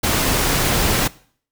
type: noise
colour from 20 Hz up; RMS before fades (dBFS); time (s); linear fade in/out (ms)
pink; -18; 0.03-1.08; 10
effects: noise-tail reverb RT60 0.5 s tail -20 dB re dry